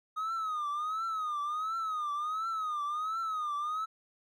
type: tone with vibrato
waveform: triangle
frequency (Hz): 1251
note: D#6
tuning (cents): +9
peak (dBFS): -29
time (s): 0.16-3.86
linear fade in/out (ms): 20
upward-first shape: triangle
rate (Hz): 1.4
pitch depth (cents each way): 140
effects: tanh soft clip ceiling -25 dBFS